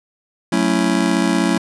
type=chord; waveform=square; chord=F# minor seventh; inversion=none; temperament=just; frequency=185 / 222 / 277.5 / 333 Hz; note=F#3 / A3 / C#4 / E4; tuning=0 / +16 / +2 / +18 cents; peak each=-21 dBFS; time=0.52-1.58 s; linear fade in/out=5 ms; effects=resampled to 24000 Hz